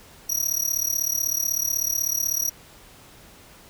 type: tone with amplitude modulation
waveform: sawtooth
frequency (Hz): 5770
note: F#8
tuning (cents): -44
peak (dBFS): -16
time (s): 0.29-2.5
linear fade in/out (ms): 10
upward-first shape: sine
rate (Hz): 36.1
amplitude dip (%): 90
effects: pink hiss -49 dBFS RMS until 3.69 s